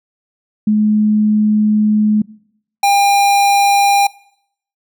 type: tone pair in turn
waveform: sine / square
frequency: 212.5 / 802.3 Hz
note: G#3 / G5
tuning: +40 / +40 cents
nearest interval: octave + major seventh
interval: 2300 cents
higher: second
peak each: -9 / -10 dBFS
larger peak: first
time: 0.67-2.22 / 2.83-4.07 s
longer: first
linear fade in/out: 5 ms
effects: noise-tail reverb RT60 0.7 s tail -22 dB re dry